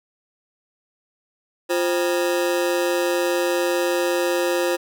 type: ring-modulated tone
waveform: 40% pulse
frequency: 437.6 Hz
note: A4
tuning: 9 cents flat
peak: -15 dBFS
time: 1.69-4.77 s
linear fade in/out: 20 ms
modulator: 87.8 Hz
effects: none